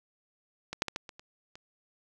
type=clicks; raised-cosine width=0.2 ms; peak=-19 / -9 / -16 / -16 / -26 / -30 / -30 dBFS; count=7; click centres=0.73 / 0.821 / 0.883 / 0.961 / 1.092 / 1.195 / 1.555 s; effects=none